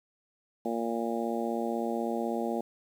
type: harmonic tone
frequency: 116.1 Hz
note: A#2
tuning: 7 cents flat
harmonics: 2 / 3 / 4 / 5 / 6 / 7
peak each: -33 / -35 / -36 / -37 / -38 / -38 dBFS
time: 0.65-2.61 s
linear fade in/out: 5 ms
effects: 9-bit